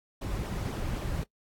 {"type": "noise with flanger", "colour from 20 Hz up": "brown", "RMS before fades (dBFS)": -33, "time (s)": [0.21, 1.24], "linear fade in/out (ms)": 10, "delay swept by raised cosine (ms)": [0.42, 4.62], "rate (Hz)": 3.8, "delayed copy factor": -0.55, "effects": ["noise-tail reverb RT60 0.1 s tail -20 dB re dry", "AAC 64 kbps"]}